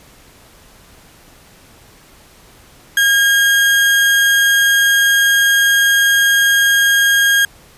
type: tone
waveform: 35% pulse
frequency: 1625 Hz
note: G#6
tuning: 38 cents flat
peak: -8 dBFS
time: 2.97-7.45 s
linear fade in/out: 2 ms
effects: pink hiss -45 dBFS RMS until 7.77 s + resampled to 32000 Hz